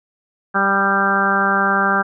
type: harmonic tone with a mistuned harmonic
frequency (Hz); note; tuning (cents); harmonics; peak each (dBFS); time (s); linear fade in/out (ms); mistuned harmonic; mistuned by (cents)
196.5; G3; +4; 1 / 2 / 3 / 4 / 5 / 6 / 7 / 8; -23 / -26 / -27 / -22 / -26 / -21 / -20 / -19; 0.54-2.03; 20; 6; +19
effects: none